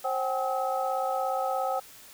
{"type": "tone cluster", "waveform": "sine", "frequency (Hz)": [531, 762, 819, 1284], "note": ["C5", "G5", "G#5", "E6"], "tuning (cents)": [25, -49, -24, -46], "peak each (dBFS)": [-31, -29, -35, -34], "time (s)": [0.04, 1.8], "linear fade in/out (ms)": 10, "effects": ["white hiss -50 dBFS RMS until 2.13 s"]}